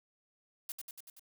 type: noise with echo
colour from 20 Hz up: blue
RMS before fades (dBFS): -40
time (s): 0.69-0.72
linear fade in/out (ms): 2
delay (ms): 95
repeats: 5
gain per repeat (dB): -3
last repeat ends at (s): 1.195
effects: none